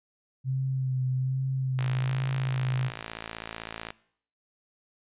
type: tone with vibrato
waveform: sine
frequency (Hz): 130.81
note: C3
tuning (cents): 0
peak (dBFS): -25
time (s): 0.44-2.91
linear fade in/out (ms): 50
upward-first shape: sine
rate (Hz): 1.2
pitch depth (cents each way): 26
type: click train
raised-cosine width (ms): 0.3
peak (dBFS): -19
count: 119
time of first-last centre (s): 1.79-3.905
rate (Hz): 55.8
effects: noise-tail reverb RT60 0.6 s tail -20 dB re dry + resampled to 8000 Hz